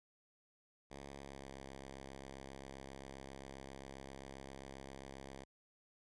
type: tone with pitch glide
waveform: 5% pulse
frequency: 69.3 to 67.52 Hz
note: C#2 to C#2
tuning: 0 to -45 cents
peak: -38 dBFS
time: 0.9-5.45 s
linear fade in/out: 20 ms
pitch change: -45 cents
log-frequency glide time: 1.2-1.49 s
effects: resampled to 22050 Hz